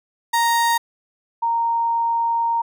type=tone pair in turn; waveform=35% pulse / sine; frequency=932.3 / 927.3 Hz; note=A#5 / A#5; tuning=0 / -9 cents; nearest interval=unison; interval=9 cents; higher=first; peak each=-14 / -17 dBFS; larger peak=first; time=0.33-0.78 / 1.42-2.62 s; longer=second; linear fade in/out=10 ms; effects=none